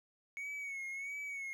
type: tone with vibrato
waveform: triangle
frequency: 2218 Hz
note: C#7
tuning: in tune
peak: -38 dBFS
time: 0.37-1.53 s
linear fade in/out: 0 ms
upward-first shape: sine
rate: 1.5 Hz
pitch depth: 57 cents each way
effects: none